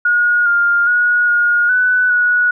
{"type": "tone with pitch steps", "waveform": "sine", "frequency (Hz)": [1441, 1404, 1450, 1432, 1494, 1463], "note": ["F#6", "F6", "F#6", "F6", "F#6", "F#6"], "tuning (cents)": [-46, 9, -35, 43, 16, -20], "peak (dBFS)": -10, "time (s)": [0.05, 2.51], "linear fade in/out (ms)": 5, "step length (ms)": 410, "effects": []}